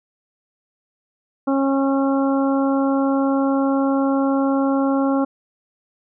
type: harmonic tone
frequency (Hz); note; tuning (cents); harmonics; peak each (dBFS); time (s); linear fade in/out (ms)
272.8; C#4; -28; 1 / 2 / 3 / 4 / 5; -17 / -23 / -27 / -29 / -31; 1.47-5.25; 10
effects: none